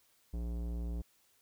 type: tone with tanh clipping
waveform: sine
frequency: 58.27 Hz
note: A#1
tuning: in tune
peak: -37 dBFS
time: 0.33-1.02 s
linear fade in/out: 10 ms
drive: 17 dB
effects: white hiss -70 dBFS RMS until 1.41 s